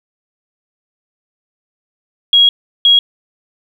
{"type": "tone bursts at uneven times", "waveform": "sine", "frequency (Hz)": 3300, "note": "G#7", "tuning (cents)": -12, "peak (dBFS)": -5, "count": 2, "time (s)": [[2.33, 2.49], [2.85, 2.99]], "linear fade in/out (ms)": 2, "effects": ["7-bit"]}